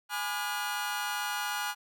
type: chord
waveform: sawtooth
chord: G# diminished seventh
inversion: none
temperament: just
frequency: 830.6 / 996.7 / 1196.1 / 1435.3 Hz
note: G#5 / B5 / D6 / F6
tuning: 0 / +16 / +31 / +47 cents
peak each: -32 / -36 / -37 / -31 dBFS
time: 0.09-1.75 s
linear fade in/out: 50 ms
effects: none